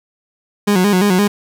30% pulse tone with vibrato, 193.6 Hz, G3, 21 cents flat, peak -8 dBFS, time 0.67-1.28 s, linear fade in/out 10 ms, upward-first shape square, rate 5.8 Hz, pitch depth 100 cents each way, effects none

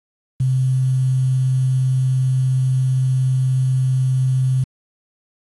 sine tone with quantisation, 130 Hz, C3, 11 cents flat, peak -14 dBFS, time 0.4-4.64 s, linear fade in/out 5 ms, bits 7, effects AAC 32 kbps

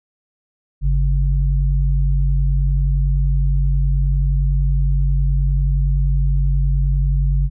sine tone pair together, 49.64 / 138.59 Hz, G1 / C#3, +22 / 0 cents, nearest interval octave + tritone, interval 1778 cents, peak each -14 / -20 dBFS, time 0.81-7.5 s, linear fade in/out 50 ms, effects none

